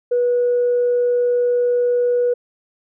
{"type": "tone", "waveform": "sine", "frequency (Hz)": 487.2, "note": "B4", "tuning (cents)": -24, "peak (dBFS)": -13, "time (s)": [0.11, 2.34], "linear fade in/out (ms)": 10, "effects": ["tanh soft clip ceiling -10 dBFS"]}